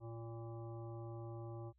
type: harmonic tone with a mistuned harmonic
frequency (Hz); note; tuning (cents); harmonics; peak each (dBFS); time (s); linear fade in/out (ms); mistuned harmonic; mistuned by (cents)
115.4; A#2; -17; 1 / 3 / 5 / 7 / 9 / 10; -46 / -51 / -56 / -58 / -65 / -63; 0-1.73; 50; 9; -37
effects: added 62 Hz sine -70 dBFS peak until 1.78 s